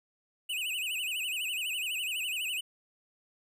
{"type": "tone with vibrato", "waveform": "square", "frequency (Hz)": 2735, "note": "F7", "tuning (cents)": -37, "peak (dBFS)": -32, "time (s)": [0.49, 2.61], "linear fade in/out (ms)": 10, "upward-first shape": "sine", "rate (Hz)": 12, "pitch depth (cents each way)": 170, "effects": []}